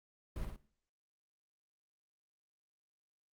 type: noise with echo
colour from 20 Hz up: brown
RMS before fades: -39 dBFS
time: 0.36-0.45 s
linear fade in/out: 2 ms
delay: 56 ms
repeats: 2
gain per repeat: -4 dB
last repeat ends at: 0.562 s
effects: noise-tail reverb RT60 0.5 s tail -17 dB re dry + Opus 32 kbps